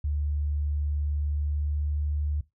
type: tone with pitch glide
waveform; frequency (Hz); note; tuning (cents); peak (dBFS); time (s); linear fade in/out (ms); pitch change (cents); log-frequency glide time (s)
sine; 73.42 to 73.93; D2 to D2; 0 to +12; -25; 0.04-2.41; 5; +12; 1.25-1.92
effects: noise-tail reverb RT60 0.2 s tail -19 dB re dry